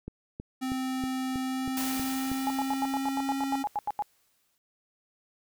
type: click train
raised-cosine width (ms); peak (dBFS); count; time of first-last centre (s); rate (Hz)
3; -24; 8; 0.08-2.316; 3.13
type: tone with pitch glide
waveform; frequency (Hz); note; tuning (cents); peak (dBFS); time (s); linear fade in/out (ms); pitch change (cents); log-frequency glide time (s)
square; 260 to 272.3; C4 to C#4; -11 to -31; -30; 0.61-3.64; 20; +80; 1.42-3.33
type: noise with exponential decay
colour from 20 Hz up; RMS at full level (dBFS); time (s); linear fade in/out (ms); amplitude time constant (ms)
white; -34; 1.77-4.58; 1; 610
type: tone bursts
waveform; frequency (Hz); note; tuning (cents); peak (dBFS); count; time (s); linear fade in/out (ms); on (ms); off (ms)
sine; 830.6; G#5; 0; -26; 14; 2.47-4.023; 0; 32; 85
effects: none